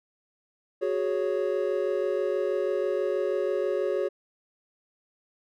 triangle chord, F# suspended second, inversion none, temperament just, 370 / 416.2 / 555 Hz, F#4 / G#4 / C#5, 0 / +4 / +2 cents, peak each -27 dBFS, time 0.81-4.09 s, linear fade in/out 20 ms, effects none

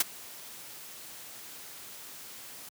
white noise with ADSR envelope, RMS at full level -22 dBFS, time 0-2.69 s, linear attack 4 ms, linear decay 23 ms, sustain -24 dB, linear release 3 ms, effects high-pass 100 Hz 12 dB/octave

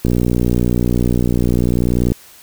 click train, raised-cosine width 3 ms, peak -3 dBFS, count 126, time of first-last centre 0.05-2.12 s, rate 60.4 Hz, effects white hiss -43 dBFS RMS until 2.42 s

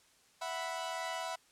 sawtooth chord, E suspended second, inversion none, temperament equal, 659.3 / 740 / 987.8 Hz, E5 / F#5 / B5, 0 / 0 / 0 cents, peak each -37 / -38 / -37 dBFS, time 0.41-1.36 s, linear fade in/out 10 ms, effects white hiss -66 dBFS RMS until 1.51 s + low-pass 9000 Hz 12 dB/octave

